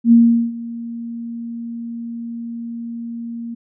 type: tone with ADSR envelope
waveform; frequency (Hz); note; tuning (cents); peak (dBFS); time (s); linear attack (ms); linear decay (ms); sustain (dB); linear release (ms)
sine; 233.1; A#3; 0; -5; 0.04-3.55; 77; 400; -20; 14
effects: none